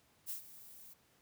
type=noise with ADSR envelope; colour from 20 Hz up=violet; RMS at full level=-40 dBFS; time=0.26-0.94 s; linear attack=41 ms; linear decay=110 ms; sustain=-15 dB; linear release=13 ms; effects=pink hiss -70 dBFS RMS until 1.21 s + high-pass 80 Hz 12 dB/octave